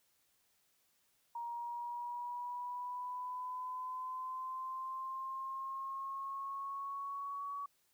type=linear sweep; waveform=sine; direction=up; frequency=940 to 1132 Hz; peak=-39 dBFS; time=1.35-7.66 s; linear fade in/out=5 ms; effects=white hiss -75 dBFS RMS until 7.93 s